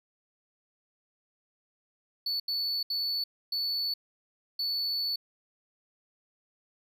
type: tone bursts at uneven times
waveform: triangle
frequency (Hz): 4457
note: C#8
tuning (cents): +9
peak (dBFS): -27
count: 5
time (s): 2.26-2.4 / 2.48-2.83 / 2.9-3.24 / 3.52-3.94 / 4.59-5.16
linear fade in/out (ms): 5
effects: none

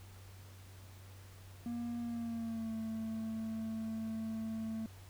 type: tone with pitch glide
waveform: triangle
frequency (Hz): 236.5 to 221.9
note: A#3 to A3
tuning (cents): +25 to +15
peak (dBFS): -35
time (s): 1.66-4.86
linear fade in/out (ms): 0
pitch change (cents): -110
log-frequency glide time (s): 2-2.76
effects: added 95 Hz sine -52 dBFS peak until 5.09 s + pink hiss -60 dBFS RMS until 5.09 s

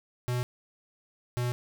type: tone pair in turn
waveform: square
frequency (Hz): 123.47 / 122.55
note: B2 / B2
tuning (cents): 0 / -13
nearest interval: unison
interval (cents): 13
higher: first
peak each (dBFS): -28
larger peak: neither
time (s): 0.28-0.43 / 1.37-1.52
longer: neither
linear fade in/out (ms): 0
effects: none

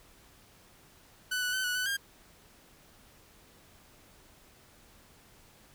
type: tone with pitch steps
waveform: sawtooth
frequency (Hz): 1495 / 1480 / 1522 / 1473 / 1498 / 1608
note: F#6 / F#6 / F#6 / F#6 / F#6 / G6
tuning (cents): +17 / 0 / +48 / -8 / +21 / +44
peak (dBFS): -26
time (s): 1.31-1.97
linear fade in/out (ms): 10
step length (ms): 110
effects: pink hiss -59 dBFS RMS until 5.74 s

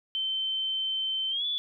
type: tone with pitch glide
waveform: sine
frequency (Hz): 3091 to 3450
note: G7 to A7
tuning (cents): -25 to -35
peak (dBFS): -27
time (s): 0.15-1.58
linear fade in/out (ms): 0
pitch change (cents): +190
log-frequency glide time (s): 1.3-1.45
effects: none

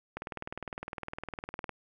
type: click train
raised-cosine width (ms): 0.5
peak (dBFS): -22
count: 31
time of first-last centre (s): 0.17-1.693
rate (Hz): 19.7
effects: none

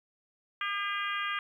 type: harmonic tone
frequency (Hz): 403.7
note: G#4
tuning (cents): -49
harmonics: 3 / 4 / 5 / 6 / 7 / 8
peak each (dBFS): -34 / -36 / -38 / -40 / -41 / -42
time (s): 0.61-1.39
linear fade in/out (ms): 2
effects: 11-bit

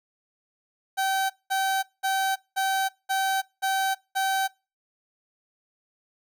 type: tone bursts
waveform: 30% pulse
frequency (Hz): 771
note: G5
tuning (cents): -29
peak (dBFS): -20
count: 7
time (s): 0.97-4.48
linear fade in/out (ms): 20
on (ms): 330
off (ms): 200
effects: noise-tail reverb RT60 0.3 s tail -24 dB re dry

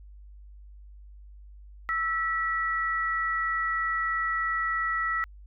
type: tone pair together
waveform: sine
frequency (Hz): 1318.5 / 1938.4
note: E6 / B6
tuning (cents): 0 / -33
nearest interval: perfect fifth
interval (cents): 667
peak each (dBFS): -28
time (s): 1.89-5.24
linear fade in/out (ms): 0
effects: added 50 Hz sine -45 dBFS peak until 5.46 s

